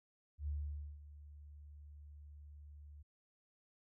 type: tone with ADSR envelope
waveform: sine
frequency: 73.42 Hz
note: D2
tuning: in tune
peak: -36 dBFS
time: 0.38-3.03 s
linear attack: 95 ms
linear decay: 510 ms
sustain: -16 dB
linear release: 14 ms
effects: none